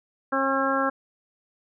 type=harmonic tone; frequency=270.2 Hz; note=C#4; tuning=44 cents flat; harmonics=1 / 2 / 3 / 4 / 5 / 6; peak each=-28 / -27 / -31 / -28 / -27 / -30 dBFS; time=0.32-0.9 s; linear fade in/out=10 ms; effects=none